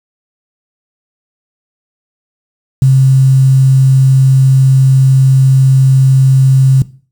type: tone with quantisation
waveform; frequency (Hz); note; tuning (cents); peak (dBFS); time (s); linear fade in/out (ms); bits
sine; 133; C3; +29; -3; 2.82-6.82; 2; 5
effects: noise-tail reverb RT60 0.4 s tail -18 dB re dry